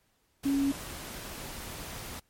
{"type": "tone in noise", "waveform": "sine", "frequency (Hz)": 277.1, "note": "C#4", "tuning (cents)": -1, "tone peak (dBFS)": -24, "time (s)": [0.45, 0.72], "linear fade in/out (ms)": 10, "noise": "pink", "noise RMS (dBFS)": -41, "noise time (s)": [0.43, 2.2], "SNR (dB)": 14, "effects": ["pink hiss -71 dBFS RMS until 2.29 s", "MP3 64 kbps"]}